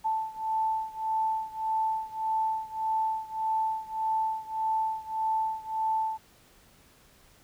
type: beating tone pair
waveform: sine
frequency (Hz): 880 / 881.7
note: A5 / A5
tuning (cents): 0 / +3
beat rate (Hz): 1.7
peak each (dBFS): -29 / -31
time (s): 0.04-6.18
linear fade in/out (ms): 20
effects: pink hiss -59 dBFS RMS until 7.43 s